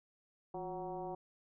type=tone with frequency modulation; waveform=sine; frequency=552 Hz; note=C#5; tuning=7 cents flat; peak=-39 dBFS; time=0.54-1.15 s; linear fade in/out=5 ms; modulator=192 Hz; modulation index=1.8; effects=none